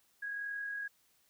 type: tone with amplitude modulation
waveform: sine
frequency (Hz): 1649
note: G#6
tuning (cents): -13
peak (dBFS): -35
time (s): 0.22-0.88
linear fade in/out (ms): 10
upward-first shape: sine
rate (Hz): 41.5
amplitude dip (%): 35
effects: white hiss -71 dBFS RMS until 1.29 s